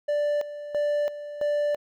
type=tone with tremolo; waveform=triangle; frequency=587.3 Hz; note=D5; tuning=in tune; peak=-20 dBFS; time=0.08-1.76 s; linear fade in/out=10 ms; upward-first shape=square; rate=1.5 Hz; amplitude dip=75%; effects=none